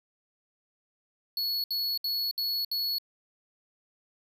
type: tone bursts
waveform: square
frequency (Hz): 4382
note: C#8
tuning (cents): -21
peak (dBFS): -28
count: 5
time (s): 1.37-2.984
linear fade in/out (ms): 2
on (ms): 270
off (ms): 66
effects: none